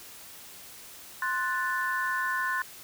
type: chord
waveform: sine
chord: F# diminished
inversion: second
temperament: equal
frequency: 1046.5 / 1480 / 1760 Hz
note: C6 / F#6 / A6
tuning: 0 / 0 / 0 cents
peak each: -31 dBFS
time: 1.22-2.62 s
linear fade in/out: 2 ms
effects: white hiss -47 dBFS RMS until 2.83 s